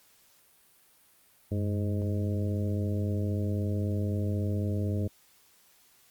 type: harmonic tone with a mistuned harmonic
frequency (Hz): 103.83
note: G#2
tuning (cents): 0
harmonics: 1 / 2 / 3 / 4 / 5 / 6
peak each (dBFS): -28 / -34 / -38 / -40 / -42 / -44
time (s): 1.51-5.08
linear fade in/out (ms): 10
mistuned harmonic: 1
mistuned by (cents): -110
effects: white hiss -62 dBFS RMS until 6.1 s + Opus 48 kbps